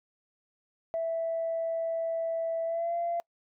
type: tone with pitch glide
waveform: sine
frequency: 659.3 to 684.9 Hz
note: E5 to F5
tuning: 0 to -34 cents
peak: -27 dBFS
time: 0.94-3.2 s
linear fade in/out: 0 ms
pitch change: +66 cents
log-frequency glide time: 2.65-2.95 s
effects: noise-tail reverb RT60 0.1 s tail -26 dB re dry + tanh soft clip ceiling -23 dBFS